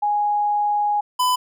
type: tone pair in turn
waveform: sine / square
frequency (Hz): 829 / 1002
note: G#5 / B5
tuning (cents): -3 / +25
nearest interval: minor third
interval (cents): 328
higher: second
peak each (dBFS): -17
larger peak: neither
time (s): 0.02-1.01 / 1.19-1.36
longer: first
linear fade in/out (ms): 10
effects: none